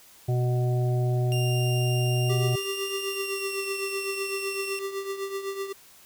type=harmonic tone; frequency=123.8 Hz; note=B2; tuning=5 cents sharp; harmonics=1 / 3 / 5 / 6; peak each=-22 / -32 / -36 / -38 dBFS; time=0.28-2.56 s; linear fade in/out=10 ms
type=tone with pitch glide; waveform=sawtooth; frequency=2793 to 2718 Hz; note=F7 to F7; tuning=-1 to -48 cents; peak=-29 dBFS; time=1.32-4.79 s; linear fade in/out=0 ms; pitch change=-47 cents; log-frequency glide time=3.02-3.64 s
type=tone with tremolo; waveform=square; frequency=392 Hz; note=G4; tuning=in tune; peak=-28 dBFS; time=2.29-5.73 s; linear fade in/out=10 ms; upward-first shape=triangle; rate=7.9 Hz; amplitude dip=70%
effects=white hiss -53 dBFS RMS until 6.05 s